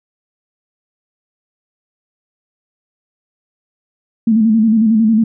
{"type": "tone with vibrato", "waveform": "sine", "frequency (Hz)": 221.1, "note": "A3", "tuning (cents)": 9, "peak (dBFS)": -8, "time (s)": [4.27, 5.24], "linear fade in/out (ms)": 5, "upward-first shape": "square", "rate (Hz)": 11, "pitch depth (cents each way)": 56, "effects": []}